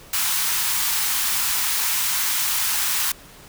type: high-pass noise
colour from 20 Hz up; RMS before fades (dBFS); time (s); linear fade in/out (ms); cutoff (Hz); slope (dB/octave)
white; -22; 0.13-3.12; 5; 820; 48
effects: pink hiss -45 dBFS RMS until 3.48 s